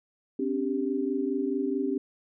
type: chord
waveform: sine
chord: C suspended second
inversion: none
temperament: equal with one note detuned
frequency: 261.6 / 286.3 / 392 Hz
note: C4 / D4 / G4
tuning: 0 / -44 / 0 cents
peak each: -30 dBFS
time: 0.39-1.98 s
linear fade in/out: 5 ms
effects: none